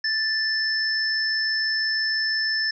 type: tone pair together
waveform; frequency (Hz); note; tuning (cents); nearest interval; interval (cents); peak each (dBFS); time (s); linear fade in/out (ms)
sine; 1760 / 5274; A6 / E8; 0 / 0; octave + perfect fifth; 1900; -24; 0.04-2.71; 5
effects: none